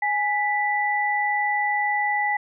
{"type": "tone pair together", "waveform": "sine", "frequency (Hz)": [830.6, 1975.5], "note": ["G#5", "B6"], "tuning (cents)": [0, 0], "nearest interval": "octave + minor third", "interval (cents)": 1500, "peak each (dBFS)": -23, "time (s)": [0.02, 2.37], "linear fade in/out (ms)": 5, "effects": []}